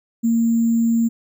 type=tone with sample-and-hold; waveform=sine; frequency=230 Hz; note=A#3; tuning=23 cents flat; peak=-14 dBFS; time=0.23-1.09 s; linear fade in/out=20 ms; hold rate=7350 Hz; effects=none